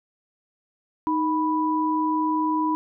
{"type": "tone pair together", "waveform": "sine", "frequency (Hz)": [311.1, 986.2], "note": ["D#4", "B5"], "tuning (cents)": [0, -3], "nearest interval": "octave + minor sixth", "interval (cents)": 1997, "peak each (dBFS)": -23, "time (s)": [1.07, 2.75], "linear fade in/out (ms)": 0, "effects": []}